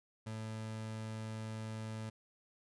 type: tone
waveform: 30% pulse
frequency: 110 Hz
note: A2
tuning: in tune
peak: -38 dBFS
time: 0.26-2.1 s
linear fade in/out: 10 ms
effects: resampled to 24000 Hz